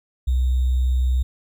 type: tone with sample-and-hold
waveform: sine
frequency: 63.4 Hz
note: B1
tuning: 46 cents sharp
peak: -16 dBFS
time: 0.27-1.23 s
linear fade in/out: 10 ms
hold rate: 3675 Hz
effects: none